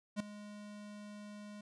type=tone with ADSR envelope; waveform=square; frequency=207.7 Hz; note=G#3; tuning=in tune; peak=-32 dBFS; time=0.16-1.61 s; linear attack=41 ms; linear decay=4 ms; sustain=-16 dB; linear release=4 ms; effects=resampled to 22050 Hz